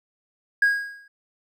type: tone with exponential decay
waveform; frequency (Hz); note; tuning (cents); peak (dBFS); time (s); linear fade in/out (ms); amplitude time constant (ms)
triangle; 1640; G#6; -22; -10; 0.62-1.08; 5; 100
effects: tanh soft clip ceiling -11 dBFS